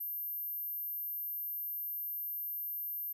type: tone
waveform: sine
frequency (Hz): 12970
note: G#9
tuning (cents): -42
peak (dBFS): -36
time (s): 0-3.13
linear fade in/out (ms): 10
effects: none